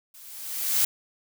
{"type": "noise with level ramp", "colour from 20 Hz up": "blue", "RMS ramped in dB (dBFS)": [-49, -20], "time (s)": [0.14, 0.85], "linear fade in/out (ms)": 5, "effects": []}